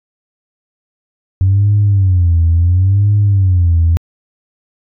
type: tone with vibrato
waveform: sine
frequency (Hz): 92.6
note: F#2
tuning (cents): +2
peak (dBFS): -6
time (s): 1.41-3.97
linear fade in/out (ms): 0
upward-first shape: sine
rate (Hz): 0.72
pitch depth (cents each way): 190
effects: tanh soft clip ceiling -4 dBFS